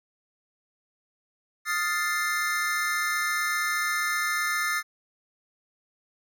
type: chord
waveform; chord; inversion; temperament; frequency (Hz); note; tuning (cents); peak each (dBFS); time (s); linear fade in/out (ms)
square; F dominant seventh; third; equal with one note detuned; 1248.8 / 1396.9 / 1760 / 2093; Eb6 / F6 / A6 / C7; +6 / 0 / 0 / 0; -32 / -33 / -30 / -31; 1.65-4.83; 50
effects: none